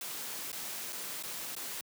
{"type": "noise with dropouts", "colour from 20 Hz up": "white", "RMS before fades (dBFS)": -40, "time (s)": [0.01, 1.81], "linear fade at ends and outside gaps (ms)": 2, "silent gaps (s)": [[0.518, 0.528], [0.924, 0.928], [1.226, 1.235], [1.552, 1.564]], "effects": ["high-pass 150 Hz 12 dB/octave"]}